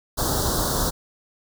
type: band-stop noise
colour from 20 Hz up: pink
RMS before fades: -23 dBFS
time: 0.17-0.91 s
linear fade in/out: 20 ms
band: 1500 to 3700 Hz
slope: 48 dB/octave
effects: none